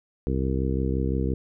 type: harmonic tone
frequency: 65.8 Hz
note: C2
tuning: 10 cents sharp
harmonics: 1 / 2 / 3 / 4 / 5 / 6 / 7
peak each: -26 / -29 / -31 / -32 / -33 / -34 / -34 dBFS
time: 0.27-1.34 s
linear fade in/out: 0 ms
effects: none